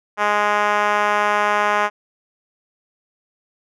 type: tone with band-pass filter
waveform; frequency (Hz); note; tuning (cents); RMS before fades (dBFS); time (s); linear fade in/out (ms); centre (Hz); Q
5% pulse; 207.7; G#3; 0; -18; 0.17-1.9; 50; 960; 1.1
effects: none